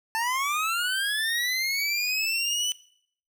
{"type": "linear sweep", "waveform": "25% pulse", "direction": "up", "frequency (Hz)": [880, 3008], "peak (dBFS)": -21, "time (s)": [0.15, 2.72], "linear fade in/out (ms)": 0, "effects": ["noise-tail reverb RT60 0.6 s tail -19 dB re dry"]}